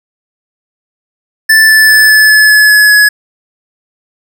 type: tone with pitch steps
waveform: square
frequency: 1760 / 1749.9 / 1739.8 / 1729.8 / 1719.8 / 1709.9 / 1700 / 1690.3 Hz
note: A6 / A6 / A6 / A6 / A6 / A6 / G#6 / G#6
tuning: 0 / -10 / -20 / -30 / -40 / -50 / +40 / +30 cents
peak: -3 dBFS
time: 1.49-3.09 s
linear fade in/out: 10 ms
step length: 200 ms
effects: none